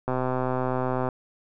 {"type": "click train", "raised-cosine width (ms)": 1, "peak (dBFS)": -13, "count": 130, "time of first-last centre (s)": [0.08, 1.088], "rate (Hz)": 128, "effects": []}